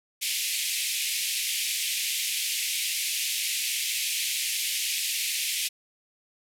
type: band-pass noise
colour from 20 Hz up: pink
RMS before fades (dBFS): -29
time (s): 0.21-5.69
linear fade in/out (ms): 20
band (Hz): 2200 to 14000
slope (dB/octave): 48
effects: none